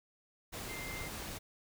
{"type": "tone in noise", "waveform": "sine", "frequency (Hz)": 2093, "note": "C7", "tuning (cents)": 0, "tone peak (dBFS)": -44, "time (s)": [0.68, 1.09], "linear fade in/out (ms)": 20, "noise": "pink", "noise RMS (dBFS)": -43, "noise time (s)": [0.52, 1.39], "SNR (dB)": -4, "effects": []}